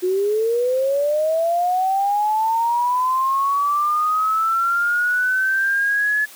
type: linear sweep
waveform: sine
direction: up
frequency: 357.3 to 1716 Hz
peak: -16 dBFS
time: 0.02-6.26 s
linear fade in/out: 20 ms
effects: white hiss -42 dBFS RMS until 6.35 s + high-pass 200 Hz 12 dB/octave